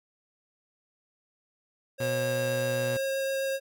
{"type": "tone with vibrato", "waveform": "square", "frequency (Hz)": 540, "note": "C#5", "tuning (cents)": -45, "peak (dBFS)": -28, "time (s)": [1.98, 3.6], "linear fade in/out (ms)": 50, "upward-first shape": "triangle", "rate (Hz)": 7.7, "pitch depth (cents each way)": 8}
{"type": "tone", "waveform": "sawtooth", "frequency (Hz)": 122.6, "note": "B2", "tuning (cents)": -12, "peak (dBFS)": -28, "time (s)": [2, 2.97], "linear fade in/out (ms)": 5}
{"effects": []}